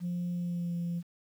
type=tone with pitch glide; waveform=sine; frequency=175.9 to 171.98 Hz; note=F3 to F3; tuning=+13 to -26 cents; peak=-29 dBFS; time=0-1.03 s; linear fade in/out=50 ms; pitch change=-39 cents; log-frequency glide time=0.32-0.76 s; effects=tanh soft clip ceiling -28 dBFS + 10-bit